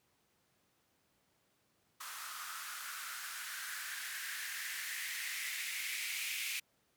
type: noise with band-pass filter sweep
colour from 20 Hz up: violet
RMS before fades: -42 dBFS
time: 2-6.6 s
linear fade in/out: 10 ms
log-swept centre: 1200 to 2400 Hz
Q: 4.6
effects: pink hiss -75 dBFS RMS until 6.96 s + high-pass 100 Hz 12 dB/octave